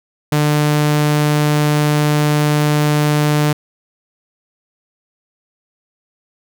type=tone; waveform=sawtooth; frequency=149.2 Hz; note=D3; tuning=28 cents sharp; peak=-8 dBFS; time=0.32-3.53 s; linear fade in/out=5 ms; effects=none